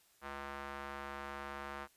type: tone with band-pass filter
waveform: square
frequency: 70.1 Hz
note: C#2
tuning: 20 cents sharp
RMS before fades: -45 dBFS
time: 0.21-1.88 s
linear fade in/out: 50 ms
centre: 1300 Hz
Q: 1.4
effects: white hiss -69 dBFS RMS until 1.96 s + resampled to 32000 Hz